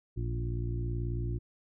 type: harmonic tone with a mistuned harmonic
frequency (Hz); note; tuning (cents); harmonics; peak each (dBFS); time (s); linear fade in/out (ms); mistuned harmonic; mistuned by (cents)
58.3; A#1; +1; 1 / 2 / 3 / 4 / 5 / 6; -34 / -33 / -47 / -49 / -46 / -43; 0.16-1.39; 20; 1; -69
effects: none